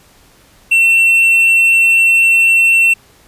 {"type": "tone", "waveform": "triangle", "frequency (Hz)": 2702, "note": "E7", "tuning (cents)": 42, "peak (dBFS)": -5, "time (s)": [0.71, 2.94], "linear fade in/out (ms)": 10, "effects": ["pink hiss -47 dBFS RMS until 3.27 s", "resampled to 32000 Hz"]}